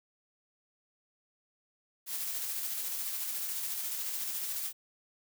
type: noise with tremolo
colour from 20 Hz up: blue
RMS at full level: -35 dBFS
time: 2.06-4.73 s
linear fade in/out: 50 ms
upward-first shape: square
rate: 14 Hz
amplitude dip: 25%
effects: none